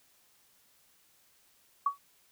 sine tone with exponential decay, 1128 Hz, C#6, 30 cents sharp, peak -21 dBFS, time 1.86-1.98 s, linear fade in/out 5 ms, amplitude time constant 24 ms, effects white hiss -66 dBFS RMS until 2.31 s

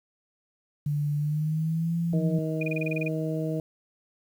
sine tone with pitch glide, 146.83 to 168.66 Hz, D3 to E3, 0 to +40 cents, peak -24 dBFS, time 0.86-2.39 s, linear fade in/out 5 ms, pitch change +240 cents, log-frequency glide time 1.17-1.96 s
harmonic tone, 158 Hz, D#3, 27 cents sharp, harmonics 1 / 2 / 3 / 4, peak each -29 / -32 / -34 / -35 dBFS, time 2.13-3.6 s, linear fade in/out 2 ms
sine tone bursts, 2446 Hz, D#7, 30 cents flat, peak -28 dBFS, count 10, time 2.61-3.081 s, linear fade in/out 5 ms, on 21 ms, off 29 ms
effects 9-bit

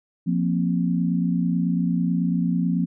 sine chord, F suspended fourth, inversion none, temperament just, 174.61 / 232.8 / 261.9 Hz, F3 / Bb3 / C4, 0 / -2 / +2 cents, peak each -21 / -26 / -26 dBFS, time 0.26-2.86 s, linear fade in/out 20 ms, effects none

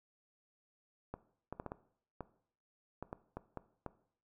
clicks, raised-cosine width 1 ms, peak -27 dBFS, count 11, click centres 1.14 / 1.526 / 1.599 / 1.663 / 1.719 / 2.207 / 3.026 / 3.129 / 3.37 / 3.573 / 3.863 s, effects noise-tail reverb RT60 0.6 s tail -17 dB re dry

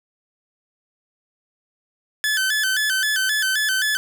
sawtooth tone with vibrato, 1625 Hz, G#6, 38 cents flat, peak -15 dBFS, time 2.24-3.97 s, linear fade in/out 0 ms, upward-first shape square, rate 3.8 Hz, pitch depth 100 cents each way, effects none

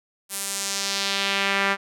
sawtooth tone with band-pass filter sweep, 197.2 Hz, G3, 11 cents sharp, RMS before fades -25 dBFS, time 0.29-1.77 s, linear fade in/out 50 ms, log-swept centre 11000 to 1700 Hz, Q 1.4, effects none

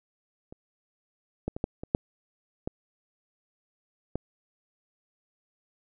clicks, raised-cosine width 2 ms, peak -30 / -16 / -21 / -13 / -23 / -8 / -17 / -16 dBFS, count 8, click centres 0.525 / 1.48 / 1.565 / 1.641 / 1.835 / 1.949 / 2.675 / 4.156 s, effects none

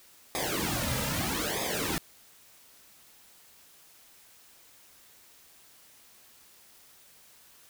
pink noise with flanger, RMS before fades -31 dBFS, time 0.35-1.98 s, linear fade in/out 0 ms, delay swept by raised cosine 0.69 to 2.79 ms, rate 0.79 Hz, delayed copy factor -1, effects white hiss -57 dBFS RMS until 7.69 s

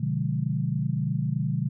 sine chord, B diminished seventh, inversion none, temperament equal with one note detuned, 123.47 / 146.83 / 174.61 / 204.7 Hz, B2 / D3 / F3 / Ab3, 0 / 0 / 0 / -25 cents, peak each -29 / -27 / -31 / -33 dBFS, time 0-1.69 s, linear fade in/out 10 ms, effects none

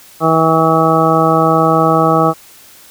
harmonic tone, 161.4 Hz, E3, 36 cents flat, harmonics 1 / 2 / 3 / 4 / 5 / 7 / 8, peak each -16 / -16 / -16 / -16 / -16 / -16 / -16 dBFS, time 0.2-2.34 s, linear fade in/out 50 ms, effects white hiss -41 dBFS RMS until 2.9 s

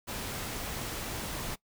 pink noise, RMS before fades -37 dBFS, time 0.07-1.56 s, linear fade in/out 20 ms, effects noise-tail reverb RT60 0.1 s tail -21 dB re dry

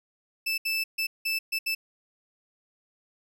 30% pulse tone bursts at uneven times, 2637 Hz, E7, in tune, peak -23 dBFS, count 6, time 0.46-0.58 / 0.65-0.84 / 0.98-1.07 / 1.25-1.39 / 1.52-1.59 / 1.66-1.75 s, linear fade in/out 10 ms, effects none

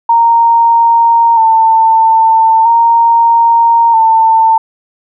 sine tone with vibrato, 911 Hz, A#5, 40 cents flat, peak -4 dBFS, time 0.09-4.58 s, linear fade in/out 5 ms, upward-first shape square, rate 0.39 Hz, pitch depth 31 cents each way, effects none

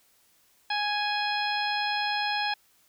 harmonic tone with a mistuned harmonic, 830.6 Hz, G#5, in tune, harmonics 1 / 2 / 3 / 4 / 5 / 6, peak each -29 / -32 / -34 / -35 / -36 / -37 dBFS, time 0.7-2.54 s, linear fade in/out 5 ms, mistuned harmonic 6, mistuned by +53 cents, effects white hiss -64 dBFS RMS until 2.88 s

